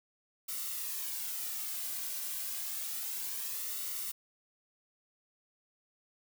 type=noise with flanger; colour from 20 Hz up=blue; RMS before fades=-38 dBFS; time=0.48-4.12 s; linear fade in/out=10 ms; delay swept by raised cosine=1.2 to 2.3 ms; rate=0.29 Hz; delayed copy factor=-0.5; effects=none